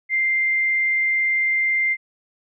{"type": "tone", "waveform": "sine", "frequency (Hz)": 2094, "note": "C7", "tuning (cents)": 1, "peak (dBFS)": -17, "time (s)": [0.09, 1.97], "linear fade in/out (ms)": 50, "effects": []}